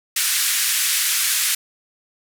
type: band-pass noise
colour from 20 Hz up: white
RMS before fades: -20 dBFS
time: 0.16-1.55 s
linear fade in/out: 5 ms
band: 1500 to 13000 Hz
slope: 24 dB/octave
effects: none